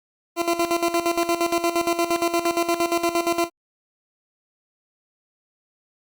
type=tone with tremolo; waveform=20% pulse; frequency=340.7 Hz; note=F4; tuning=43 cents flat; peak=-13 dBFS; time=0.36-3.5 s; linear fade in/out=50 ms; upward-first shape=square; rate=8.6 Hz; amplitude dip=70%; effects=Opus 48 kbps